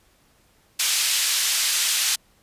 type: band-pass noise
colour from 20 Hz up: pink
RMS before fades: -22 dBFS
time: 0.79-2.16 s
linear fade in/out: 10 ms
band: 3100 to 11000 Hz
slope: 12 dB/octave
effects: pink hiss -60 dBFS RMS until 2.42 s + resampled to 32000 Hz